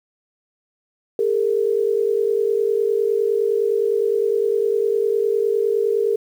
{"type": "tone pair together", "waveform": "sine", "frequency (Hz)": [407, 456.8], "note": ["G#4", "A#4"], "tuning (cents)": [-35, -35], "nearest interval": "major second", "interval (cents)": 200, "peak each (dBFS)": -19, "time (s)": [1.19, 6.16], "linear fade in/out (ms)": 2, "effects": ["8-bit"]}